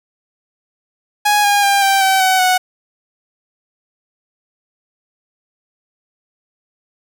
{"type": "tone with pitch steps", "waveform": "sawtooth", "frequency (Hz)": [830.6, 814.4, 798.6, 783.1, 767.8, 752.9, 738.3], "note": ["G#5", "G#5", "G5", "G5", "G5", "F#5", "F#5"], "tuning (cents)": [0, -34, 32, -2, -36, 30, -4], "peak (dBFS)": -7, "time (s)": [1.25, 2.58], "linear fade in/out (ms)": 10, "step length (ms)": 190, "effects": []}